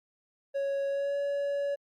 triangle tone with pitch glide, 554.4 to 566 Hz, C#5 to C#5, 0 to +36 cents, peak -26 dBFS, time 0.54-1.76 s, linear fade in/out 20 ms, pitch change +36 cents, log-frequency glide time 0.88-1.17 s, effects Opus 48 kbps

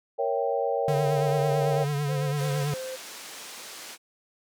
sine chord, A# diminished seventh, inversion none, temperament equal, 466.2 / 554.4 / 659.3 / 784 Hz, A#4 / C#5 / E5 / G5, 0 / 0 / 0 / 0 cents, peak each -28 / -28 / -33 / -30 dBFS, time 0.18-1.85 s, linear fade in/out 20 ms
square tone with vibrato, 145 Hz, D3, 22 cents flat, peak -26 dBFS, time 0.88-2.74 s, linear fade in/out 2 ms, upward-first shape triangle, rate 9 Hz, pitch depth 61 cents each way
triangle tone bursts, 520 Hz, C5, 11 cents flat, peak -31 dBFS, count 3, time 2.08-2.968 s, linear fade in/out 20 ms, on 250 ms, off 69 ms
white band-pass noise, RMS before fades -42 dBFS, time 2.35-3.98 s, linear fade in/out 50 ms, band 260 to 7800 Hz, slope 12 dB/octave
effects none

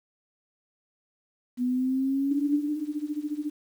sine linear sweep, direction up, 245 to 303.2 Hz, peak -23 dBFS, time 1.57-2.82 s, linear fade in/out 50 ms
sine tone with tremolo, 298 Hz, D4, 25 cents sharp, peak -25 dBFS, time 2.31-3.5 s, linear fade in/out 5 ms, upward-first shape sine, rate 14 Hz, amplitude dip 85%
effects 9-bit

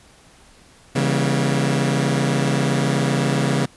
sawtooth chord, C# diminished seventh, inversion none, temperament just, 138.59 / 166.31 / 199.57 / 239.5 Hz, C#3 / E3 / G3 / Bb3, 0 / +16 / +31 / +47 cents, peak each -16 / -20 / -21 / -21 dBFS, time 0.95-3.66 s, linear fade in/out 10 ms, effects pink hiss -50 dBFS RMS until 3.76 s + resampled to 24000 Hz

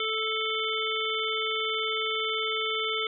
harmonic tone, 439.1 Hz, A4, 4 cents flat, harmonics 1 / 3 / 5 / 7 / 8, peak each -33 / -33 / -33 / -33 / -33 dBFS, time 0-3.07 s, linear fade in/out 2 ms, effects none

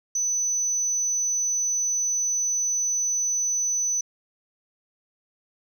sine tone, 6000 Hz, F#8, 23 cents sharp, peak -20 dBFS, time 0.15-4.01 s, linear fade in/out 5 ms, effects tanh soft clip ceiling -20 dBFS

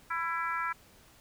harmonic tone with a mistuned harmonic, 331.8 Hz, E4, 11 cents sharp, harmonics 3 / 4 / 5 / 6 / 7, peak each -36 / -33 / -37 / -42 / -42 dBFS, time 0.1-0.73 s, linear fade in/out 10 ms, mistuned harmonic 4, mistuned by +20 cents, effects pink hiss -59 dBFS RMS until 1.2 s

